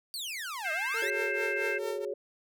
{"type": "exponential two-way sweep", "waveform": "sawtooth", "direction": "down then up", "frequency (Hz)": [4699, 603, 2076], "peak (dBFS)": -32, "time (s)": [0.14, 1.1], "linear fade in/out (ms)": 0, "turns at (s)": 0.72}
{"type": "harmonic tone", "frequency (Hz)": 528, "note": "C5", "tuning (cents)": 16, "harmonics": [3, 4, 5], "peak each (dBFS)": [-33, -35, -37], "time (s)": [0.64, 1.79], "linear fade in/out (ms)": 20}
{"type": "tone with tremolo", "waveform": "sawtooth", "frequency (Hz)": 453.3, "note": "A#4", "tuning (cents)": -48, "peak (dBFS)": -30, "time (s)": [0.94, 2.05], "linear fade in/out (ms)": 2, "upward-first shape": "triangle", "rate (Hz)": 4.5, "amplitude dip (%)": 95}
{"type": "chord", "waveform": "sine", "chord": "F# suspended second", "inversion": "none", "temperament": "equal", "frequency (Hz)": [370, 415.3, 554.4], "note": ["F#4", "G#4", "C#5"], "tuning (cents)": [0, 0, 0], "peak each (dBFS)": [-38, -35, -37], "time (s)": [1.02, 2.14], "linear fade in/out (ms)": 5}
{"effects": []}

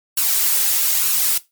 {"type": "noise with flanger", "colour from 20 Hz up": "blue", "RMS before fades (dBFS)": -17, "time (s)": [0.17, 1.38], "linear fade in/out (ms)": 5, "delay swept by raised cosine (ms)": [0.71, 3.81], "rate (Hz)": 1.1, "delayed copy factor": 0.5, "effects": ["noise-tail reverb RT60 0.2 s tail -18 dB re dry", "MP3 96 kbps"]}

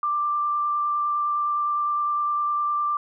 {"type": "tone with vibrato", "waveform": "sine", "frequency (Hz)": 1181, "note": "D6", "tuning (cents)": 9, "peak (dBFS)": -21, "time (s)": [0.03, 2.97], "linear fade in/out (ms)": 2, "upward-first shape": "triangle", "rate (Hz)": 9.8, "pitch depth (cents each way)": 11, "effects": []}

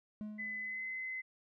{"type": "tone with exponential decay", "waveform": "triangle", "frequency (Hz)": 212.1, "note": "G#3", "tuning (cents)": 37, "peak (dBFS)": -36, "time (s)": [0.21, 1.04], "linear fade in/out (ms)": 0, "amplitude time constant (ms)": 180}
{"type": "tone with pitch glide", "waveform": "sine", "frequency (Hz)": [2012, 2044], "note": ["B6", "C7"], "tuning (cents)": [32, -41], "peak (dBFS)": -38, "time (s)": [0.38, 1.22], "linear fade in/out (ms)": 20, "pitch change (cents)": 27, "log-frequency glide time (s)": [0.59, 0.82]}
{"effects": []}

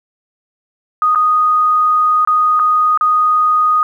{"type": "tone with dropouts", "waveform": "sine", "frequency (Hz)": 1241, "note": "D#6", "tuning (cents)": -5, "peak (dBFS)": -9, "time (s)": [1.02, 3.83], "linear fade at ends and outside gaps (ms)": 1, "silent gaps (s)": [[1.149, 1.157], [2.25, 2.274], [2.593, 2.597], [2.975, 3.01]], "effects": ["8-bit"]}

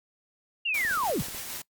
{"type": "linear sweep", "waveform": "sine", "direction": "down", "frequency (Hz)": [2865, 73.42], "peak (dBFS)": -25, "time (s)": [0.65, 1.22], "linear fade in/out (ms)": 10}
{"type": "noise with tremolo", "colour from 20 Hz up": "white", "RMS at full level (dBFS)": -36, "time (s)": [0.74, 1.62], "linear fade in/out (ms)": 5, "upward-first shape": "square", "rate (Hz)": 6.6, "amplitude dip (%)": 25}
{"type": "click train", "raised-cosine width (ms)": 2, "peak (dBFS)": -31, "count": 9, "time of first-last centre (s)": [0.85, 1.347], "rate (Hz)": 16.1}
{"effects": ["noise-tail reverb RT60 0.1 s tail -22 dB re dry", "Opus 48 kbps"]}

